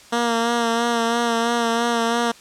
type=tone with vibrato; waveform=10% pulse; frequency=233.4 Hz; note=A#3; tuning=2 cents sharp; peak=-10 dBFS; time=0.12-2.32 s; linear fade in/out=10 ms; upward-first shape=sine; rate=3 Hz; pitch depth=31 cents each way; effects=white hiss -46 dBFS RMS until 2.4 s + low-pass 8000 Hz 12 dB/octave